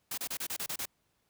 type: noise bursts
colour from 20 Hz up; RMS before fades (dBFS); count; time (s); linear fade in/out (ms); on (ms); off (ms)
white; -36; 8; 0.11-0.856; 5; 67; 30
effects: pink hiss -75 dBFS RMS until 1.29 s + high-pass 60 Hz 12 dB/octave